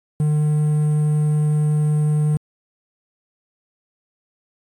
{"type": "tone with quantisation", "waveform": "triangle", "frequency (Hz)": 150.9, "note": "D3", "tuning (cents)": 47, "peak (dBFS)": -13, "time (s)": [0.2, 2.37], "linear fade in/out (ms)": 2, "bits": 7, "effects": ["AAC 64 kbps"]}